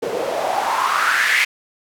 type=noise with band-pass filter sweep; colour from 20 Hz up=white; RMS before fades=-19 dBFS; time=0.02-1.45 s; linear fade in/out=10 ms; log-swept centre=400 to 2200 Hz; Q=4.9; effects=none